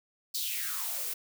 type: noise with high-pass filter sweep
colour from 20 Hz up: blue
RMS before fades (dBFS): -34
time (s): 0.34-1.14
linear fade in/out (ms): 10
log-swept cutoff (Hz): 4600 to 330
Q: 4.7
effects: none